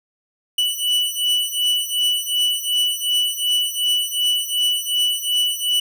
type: beating tone pair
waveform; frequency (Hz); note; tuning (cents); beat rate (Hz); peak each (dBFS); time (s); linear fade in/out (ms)
45% pulse; 2960 / 2962.7; F#7 / F#7; 0 / +2; 2.7; -21 / -20; 0.58-5.8; 5
effects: none